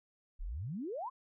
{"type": "exponential sweep", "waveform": "sine", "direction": "up", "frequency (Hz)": [30.87, 1108.7], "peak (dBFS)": -37, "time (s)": [0.39, 1.1], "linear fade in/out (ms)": 20, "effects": []}